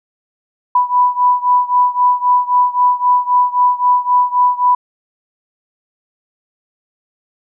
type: beating tone pair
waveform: sine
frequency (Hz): 987.8 / 991.6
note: B5 / B5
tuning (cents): 0 / +7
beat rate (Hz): 3.8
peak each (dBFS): -12 / -14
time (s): 0.75-4.75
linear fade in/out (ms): 5
effects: none